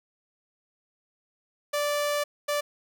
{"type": "tone bursts at uneven times", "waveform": "sawtooth", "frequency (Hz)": 585, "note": "D5", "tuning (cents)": -7, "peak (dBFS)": -21, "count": 2, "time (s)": [[1.73, 2.24], [2.48, 2.61]], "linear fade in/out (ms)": 10, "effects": []}